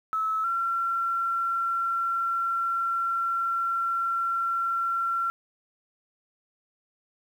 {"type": "tone pair in turn", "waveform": "sine", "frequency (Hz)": [1300, 1361.6], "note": ["E6", "F6"], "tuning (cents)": [-24, -44], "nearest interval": "minor second", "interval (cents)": 80, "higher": "second", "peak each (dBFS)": [-24, -24], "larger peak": "neither", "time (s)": [[0.13, 0.44], [0.44, 5.3]], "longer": "second", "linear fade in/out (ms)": 0, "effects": ["9-bit"]}